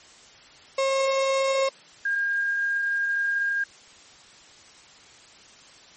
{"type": "tone pair in turn", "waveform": ["35% pulse", "sine"], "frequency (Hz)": [539, 1615.2], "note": ["C#5", "G#6"], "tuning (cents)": [-49, -49], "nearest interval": "octave + perfect fifth", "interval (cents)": 1900, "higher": "second", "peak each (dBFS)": [-19, -22], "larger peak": "first", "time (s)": [[0.78, 1.69], [2.05, 3.64]], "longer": "second", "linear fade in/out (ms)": 5, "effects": ["white hiss -50 dBFS RMS until 5.96 s", "MP3 32 kbps"]}